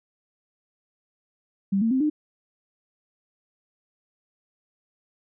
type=tone with pitch steps; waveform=sine; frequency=196 / 226.4 / 261.6 / 302.3 Hz; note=G3 / A3 / C4 / D#4; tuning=0 / +50 / 0 / -50 cents; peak=-19 dBFS; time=1.72-2.1 s; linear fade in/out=10 ms; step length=95 ms; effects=none